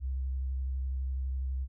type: tone with vibrato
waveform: sine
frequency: 65.6 Hz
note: C2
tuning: 5 cents sharp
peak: -30 dBFS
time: 0-1.68 s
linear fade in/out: 50 ms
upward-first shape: square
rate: 12 Hz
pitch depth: 20 cents each way
effects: none